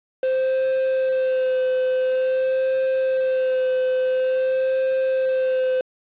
triangle tone with vibrato, 519 Hz, C5, 14 cents flat, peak -16 dBFS, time 0.23-5.81 s, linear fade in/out 2 ms, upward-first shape sine, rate 0.48 Hz, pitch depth 19 cents each way, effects resampled to 8000 Hz + 7-bit

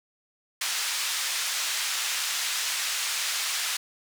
white band-pass noise, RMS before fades -29 dBFS, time 0.61-3.77 s, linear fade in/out 5 ms, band 1300 to 6900 Hz, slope 12 dB/octave, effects none

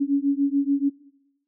sine beating tone pair, 277.2 / 284.1 Hz, C#4 / C#4, 0 / +43 cents, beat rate 6.9 Hz, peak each -22 dBFS, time 0-0.9 s, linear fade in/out 20 ms, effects noise-tail reverb RT60 0.9 s tail -21 dB re dry

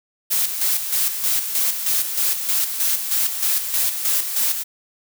blue noise with tremolo, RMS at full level -19 dBFS, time 0.3-4.64 s, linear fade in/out 20 ms, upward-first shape square, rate 3.2 Hz, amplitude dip 55%, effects none

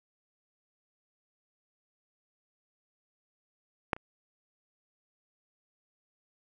clicks, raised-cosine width 0.5 ms, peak -11 / -30 dBFS, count 2, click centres 3.932 / 3.965 s, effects none

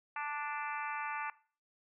harmonic tone, 293.7 Hz, D4, in tune, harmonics 3 / 4 / 5 / 6 / 7 / 8 / 9, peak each -40 / -42 / -44 / -46 / -47 / -48 / -49 dBFS, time 0.16-1.3 s, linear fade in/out 2 ms, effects noise-tail reverb RT60 0.4 s tail -19 dB re dry

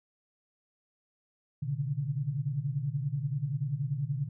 sine tone cluster, 121.4 / 137.9 / 148.3 Hz, B2 / C#3 / D3, -29 / -9 / +17 cents, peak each -36 / -33 / -33 dBFS, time 1.62-4.29 s, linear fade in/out 10 ms, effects none

